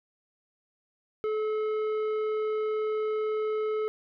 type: tone with tanh clipping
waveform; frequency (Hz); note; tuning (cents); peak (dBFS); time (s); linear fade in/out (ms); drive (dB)
sine; 431; A4; -36; -28; 1.24-3.88; 0; 10
effects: none